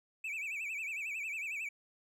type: tone with vibrato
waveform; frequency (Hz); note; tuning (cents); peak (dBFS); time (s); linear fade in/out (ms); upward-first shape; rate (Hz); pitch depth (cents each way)
triangle; 2453; D#7; -25; -35; 0.24-1.69; 5; sine; 11; 150
effects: none